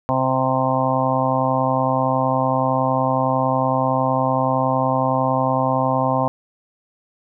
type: harmonic tone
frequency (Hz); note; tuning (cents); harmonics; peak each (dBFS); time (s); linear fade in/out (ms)
130.81; C3; 0; 1 / 2 / 4 / 5 / 6 / 7 / 8; -24 / -24 / -24 / -24 / -24 / -24 / -24; 0.09-6.28; 0
effects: none